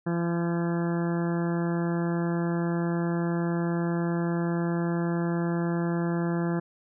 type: harmonic tone with a mistuned harmonic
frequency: 170.3 Hz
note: F3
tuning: 43 cents flat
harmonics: 1 / 2 / 3 / 4 / 5 / 6 / 7 / 8 / 9 / 10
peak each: -26 / -30 / -38 / -39 / -42 / -43 / -46 / -44 / -45 / -44 dBFS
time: 0.06-6.6 s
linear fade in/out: 10 ms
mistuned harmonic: 9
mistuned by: +32 cents
effects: none